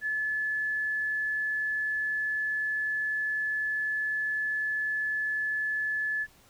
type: tone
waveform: sine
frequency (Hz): 1724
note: A6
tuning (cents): -36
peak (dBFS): -27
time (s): 0.01-6.27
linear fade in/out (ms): 50
effects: pink hiss -59 dBFS RMS until 6.49 s